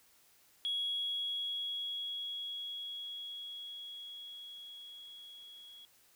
sine tone with level ramp, 3330 Hz, G#7, 4 cents sharp, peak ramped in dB -31 to -51 dBFS, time 0.65-5.85 s, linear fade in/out 0 ms, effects tanh soft clip ceiling -28 dBFS + white hiss -66 dBFS RMS until 6.15 s

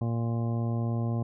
harmonic tone, 116.3 Hz, A#2, 4 cents flat, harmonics 1 / 2 / 3 / 4 / 5 / 6 / 7 / 9, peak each -27 / -33 / -40 / -44 / -43 / -44 / -47 / -48 dBFS, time 0.01-1.23 s, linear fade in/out 5 ms, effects none

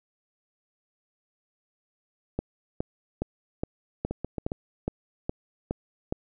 two click trains, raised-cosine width 2 ms, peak -14 / -17 dBFS, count 10 / 4, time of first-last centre 2.39-6.124 / 4.11-4.519 s, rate 2.41 / 7.34 Hz, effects none

